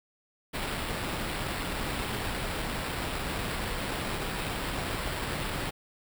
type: noise with sample-and-hold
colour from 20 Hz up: pink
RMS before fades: -33 dBFS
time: 0.53-5.71 s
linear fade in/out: 20 ms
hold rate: 6300 Hz
effects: none